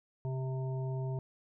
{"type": "harmonic tone with a mistuned harmonic", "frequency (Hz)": 130.81, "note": "C3", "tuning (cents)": 0, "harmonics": [1, 3, 5, 7], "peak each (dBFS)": [-33, -43, -47, -50], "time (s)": [0.25, 1.19], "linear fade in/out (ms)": 0, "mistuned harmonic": 1, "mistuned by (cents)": 16, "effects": []}